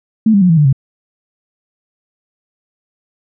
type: tone with pitch steps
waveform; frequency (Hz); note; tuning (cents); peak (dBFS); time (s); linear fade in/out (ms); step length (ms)
sine; 220 / 199.42 / 180.77 / 163.86 / 148.54 / 134.65; A3 / G3 / F#3 / E3 / D3 / C#3; 0 / +30 / -40 / -10 / +20 / -50; -6; 0.26-0.728; 5; 78
effects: none